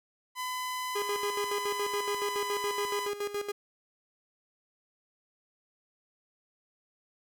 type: tone with pitch glide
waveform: sawtooth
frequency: 1008 to 1002.2 Hz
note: B5 to B5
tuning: +35 to +25 cents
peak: -29 dBFS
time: 0.35-3.1 s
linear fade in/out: 50 ms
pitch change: -10 cents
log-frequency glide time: 1.23-2.41 s
type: tone with tremolo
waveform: 45% pulse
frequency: 409.7 Hz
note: G#4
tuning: 24 cents flat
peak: -30 dBFS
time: 0.95-3.52 s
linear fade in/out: 10 ms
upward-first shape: square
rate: 7.1 Hz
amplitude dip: 70%
effects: none